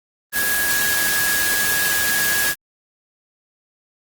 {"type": "tone in noise", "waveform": "sine", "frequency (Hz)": 1661.2, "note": "G#6", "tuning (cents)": 0, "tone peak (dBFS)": -20, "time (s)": [0.32, 2.55], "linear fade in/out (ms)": 50, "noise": "white", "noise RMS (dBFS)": -21, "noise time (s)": [0.32, 2.55], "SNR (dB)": -2, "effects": ["Opus 24 kbps"]}